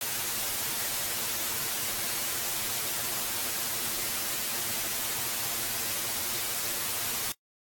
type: noise with comb filter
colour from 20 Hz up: white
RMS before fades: -31 dBFS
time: 0.01-7.32 s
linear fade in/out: 2 ms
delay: 8.7 ms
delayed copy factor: +0.85
effects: noise-tail reverb RT60 0.1 s tail -24 dB re dry + AAC 64 kbps